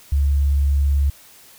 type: tone with vibrato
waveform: sine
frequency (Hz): 70.4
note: C#2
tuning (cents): +27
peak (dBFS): -14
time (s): 0.12-1.1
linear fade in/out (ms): 5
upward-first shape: sine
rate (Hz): 18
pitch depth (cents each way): 9
effects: white hiss -47 dBFS RMS until 1.58 s